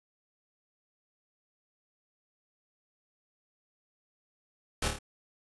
pink noise with echo, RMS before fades -30 dBFS, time 4.82-4.88 s, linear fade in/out 5 ms, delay 27 ms, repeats 4, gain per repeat -4 dB, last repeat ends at 4.988 s, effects resampled to 24000 Hz

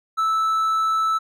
triangle tone, 1313 Hz, E6, 7 cents flat, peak -16 dBFS, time 0.17-1.19 s, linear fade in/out 20 ms, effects none

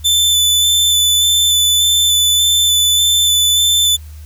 sawtooth tone with vibrato, 3516 Hz, A7, 2 cents flat, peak -7 dBFS, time 0.04-3.97 s, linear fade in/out 20 ms, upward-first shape square, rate 1.7 Hz, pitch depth 11 cents each way, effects added 76 Hz sine -30 dBFS peak until 4.25 s + white hiss -47 dBFS RMS until 4.25 s

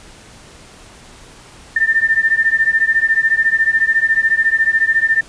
sine beating tone pair, 1789 / 1803 Hz, A6 / A6, +28 / +42 cents, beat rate 14 Hz, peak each -14 / -15 dBFS, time 1.76-5.21 s, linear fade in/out 5 ms, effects pink hiss -41 dBFS RMS until 5.28 s + resampled to 22050 Hz

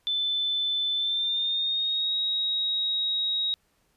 sine tone with pitch glide, 3520 to 3794 Hz, A7 to A#7, 0 to +30 cents, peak -24 dBFS, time 0.07-3.54 s, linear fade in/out 0 ms, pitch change +130 cents, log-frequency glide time 0.95-2.15 s, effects pink hiss -69 dBFS RMS until 3.96 s + resampled to 32000 Hz

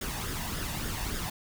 pink noise with flanger, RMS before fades -34 dBFS, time 0.01-1.3 s, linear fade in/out 5 ms, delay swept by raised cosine 0.58 to 1.13 ms, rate 3.5 Hz, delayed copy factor +0.55, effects none

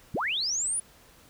sine linear sweep, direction up, 57.9 to 10000 Hz, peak -26 dBFS, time 0.14-0.8 s, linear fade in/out 5 ms, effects pink hiss -56 dBFS RMS until 1.29 s

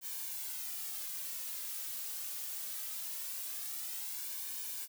blue noise with flanger, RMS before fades -41 dBFS, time 0.01-4.88 s, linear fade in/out 50 ms, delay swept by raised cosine 1.5 to 3 ms, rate 0.22 Hz, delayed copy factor -0.65, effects none

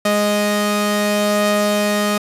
sawtooth tone pair together, 207.5 / 621.8 Hz, G#3 / D#5, -1 / -1 cents, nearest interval octave + perfect fifth, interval 1900 cents, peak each -14 dBFS, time 0.05-2.18 s, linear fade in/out 5 ms, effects resampled to 32000 Hz

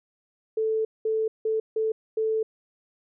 sine tone bursts at uneven times, 440 Hz, A4, in tune, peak -22 dBFS, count 5, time 0.57-0.85 / 1.05-1.28 / 1.45-1.6 / 1.76-1.92 / 2.17-2.43 s, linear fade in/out 5 ms, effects none

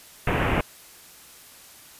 pink low-pass noise, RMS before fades -23 dBFS, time 0.27-0.61 s, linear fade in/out 2 ms, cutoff 2800 Hz, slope 48 dB/octave, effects white hiss -48 dBFS RMS until 1.99 s + resampled to 32000 Hz

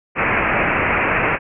white low-pass noise, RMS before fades -18 dBFS, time 0.15-1.39 s, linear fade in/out 50 ms, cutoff 2600 Hz, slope 96 dB/octave, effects none

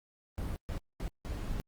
brown noise bursts at uneven times, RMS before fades -36 dBFS, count 4, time 0.38-0.56 / 0.69-0.78 / 1-1.08 / 1.25-1.6 s, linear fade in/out 0 ms, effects Opus 24 kbps

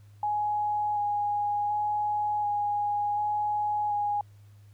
sine tone with vibrato, 830.6 Hz, G#5, in tune, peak -25 dBFS, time 0.23-4.21 s, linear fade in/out 2 ms, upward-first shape square, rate 0.68 Hz, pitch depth 11 cents each way, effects added 102 Hz sine -50 dBFS peak until 4.73 s + pink hiss -67 dBFS RMS until 4.73 s

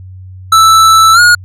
square tone with pitch glide, 1318.5 to 1437.8 Hz, E6 to F6, 0 to +50 cents, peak -3 dBFS, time 0.52-1.35 s, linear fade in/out 5 ms, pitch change +150 cents, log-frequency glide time 1.13-1.2 s, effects added 93 Hz sine -27 dBFS peak until 1.44 s + low-pass 11000 Hz 12 dB/octave

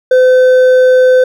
triangle tone with hard clipping, 510 Hz, C5, 44 cents flat, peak -5 dBFS, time 0.11-1.24 s, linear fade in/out 5 ms, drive 8 dB, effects none

